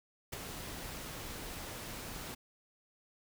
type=noise with ADSR envelope; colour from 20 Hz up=pink; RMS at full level=-37 dBFS; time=0.32-2.35 s; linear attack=15 ms; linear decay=7 ms; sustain=-7 dB; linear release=11 ms; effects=none